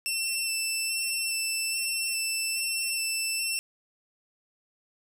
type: tone with vibrato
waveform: 15% pulse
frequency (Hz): 2678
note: E7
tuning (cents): +27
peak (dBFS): -20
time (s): 0.06-3.59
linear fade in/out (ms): 0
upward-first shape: square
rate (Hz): 1.2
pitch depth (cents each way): 12
effects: none